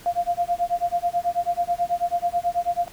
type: tone with tremolo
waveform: sine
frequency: 698.5 Hz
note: F5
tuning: in tune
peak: -17 dBFS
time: 0.06-2.88 s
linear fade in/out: 0 ms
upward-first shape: sine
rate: 9.2 Hz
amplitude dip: 100%
effects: pink hiss -46 dBFS RMS until 2.92 s